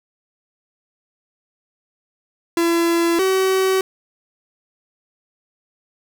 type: tone pair in turn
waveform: 45% pulse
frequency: 337.7 / 379.7 Hz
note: E4 / F#4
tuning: +42 / +45 cents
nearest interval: major second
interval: 203 cents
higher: second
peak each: -15 dBFS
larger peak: neither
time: 2.57-3.19 / 3.19-3.81 s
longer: neither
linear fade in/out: 2 ms
effects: none